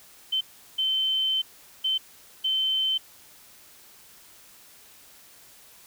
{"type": "tone bursts at uneven times", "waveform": "sine", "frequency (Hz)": 3082, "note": "G7", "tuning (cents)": -30, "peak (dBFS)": -22, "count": 4, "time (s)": [[0.32, 0.41], [0.78, 1.42], [1.84, 1.98], [2.44, 2.98]], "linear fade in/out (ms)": 10, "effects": ["white hiss -52 dBFS RMS until 5.86 s"]}